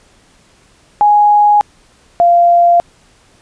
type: tone pair in turn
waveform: sine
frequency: 830.6 / 692.4 Hz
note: G#5 / F5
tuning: 0 / -15 cents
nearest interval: minor third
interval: 315 cents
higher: first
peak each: -5 dBFS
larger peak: neither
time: 1.01-1.61 / 2.2-2.8 s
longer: neither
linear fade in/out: 0 ms
effects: pink hiss -49 dBFS RMS until 3.41 s + resampled to 22050 Hz